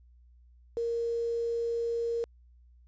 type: tone with quantisation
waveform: sine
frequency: 466.2 Hz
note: A#4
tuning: in tune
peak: -28 dBFS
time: 0.77-2.24 s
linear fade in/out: 0 ms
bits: 8
effects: added 60 Hz sine -55 dBFS peak until 2.87 s + resampled to 16000 Hz